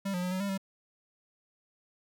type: tone with pitch steps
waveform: square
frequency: 196.6 / 178.8 / 181.2 / 186.3 / 199.6 / 193.2 Hz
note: G3 / F3 / F#3 / F#3 / G3 / G3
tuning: +5 / +41 / -36 / +12 / +32 / -25 cents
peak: -31 dBFS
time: 0.05-0.578 s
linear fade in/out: 10 ms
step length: 88 ms
effects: none